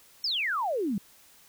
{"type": "exponential sweep", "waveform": "sine", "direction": "down", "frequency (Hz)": [5490, 182.9], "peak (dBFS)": -26, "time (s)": [0.24, 0.98], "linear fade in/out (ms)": 2, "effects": ["white hiss -57 dBFS RMS until 1.48 s"]}